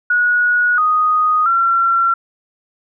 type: tone with pitch steps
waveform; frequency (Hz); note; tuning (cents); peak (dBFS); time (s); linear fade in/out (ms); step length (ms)
sine; 1457 / 1244 / 1362; F#6 / D#6 / F6; -27 / -1 / -44; -11; 0.1-2.14; 5; 680
effects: none